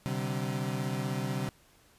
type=chord; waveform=35% pulse; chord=C suspended second; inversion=none; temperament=equal with one note detuned; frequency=130.81 / 146.83 / 191.52 Hz; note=C3 / D3 / G3; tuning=0 / 0 / -40 cents; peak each=-32 / -35 / -34 dBFS; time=0.06-1.49 s; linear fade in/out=0 ms; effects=pink hiss -62 dBFS RMS until 1.98 s + resampled to 32000 Hz